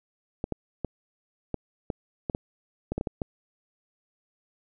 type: clicks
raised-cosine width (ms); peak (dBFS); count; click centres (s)
2; -15; 12; 0.441 / 0.523 / 0.847 / 1.543 / 1.902 / 2.298 / 2.349 / 2.92 / 2.98 / 3.011 / 3.072 / 3.218
effects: none